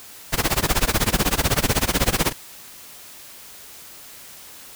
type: noise with tremolo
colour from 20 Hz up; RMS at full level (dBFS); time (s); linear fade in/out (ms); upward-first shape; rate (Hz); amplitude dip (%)
pink; -17; 0.32-2.33; 20; sine; 16; 95
effects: white hiss -42 dBFS RMS until 4.75 s